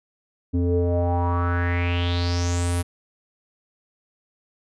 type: tone with low-pass filter sweep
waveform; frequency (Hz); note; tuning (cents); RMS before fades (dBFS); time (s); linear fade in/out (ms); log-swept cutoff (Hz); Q
square; 87.31; F2; 0; -22; 0.53-2.83; 20; 310 to 11000; 5.5
effects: none